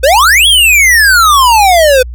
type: exponential two-way sweep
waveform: square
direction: up then down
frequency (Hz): 493.8 to 3379 to 493.8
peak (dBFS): -4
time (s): 0.03-2.03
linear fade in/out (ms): 10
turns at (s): 0.47
effects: added 60 Hz sine -20 dBFS peak until 2.14 s